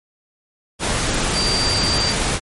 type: tone in noise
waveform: sine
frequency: 4699 Hz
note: D8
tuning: in tune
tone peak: -19 dBFS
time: 1.33-2.15 s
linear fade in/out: 50 ms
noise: pink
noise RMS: -20 dBFS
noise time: 0.79-2.4 s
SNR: -2 dB
effects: MP3 48 kbps